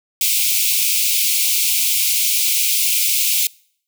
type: high-pass noise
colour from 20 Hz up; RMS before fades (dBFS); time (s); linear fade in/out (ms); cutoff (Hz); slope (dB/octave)
white; -17; 0.21-3.47; 2; 2200; 96
effects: noise-tail reverb RT60 0.6 s tail -25 dB re dry